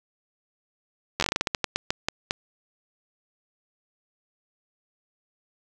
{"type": "slowing click train", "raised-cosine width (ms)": 0.2, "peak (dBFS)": -6, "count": 16, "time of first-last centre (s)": [1.2, 2.309], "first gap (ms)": 11, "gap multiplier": 1.24, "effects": []}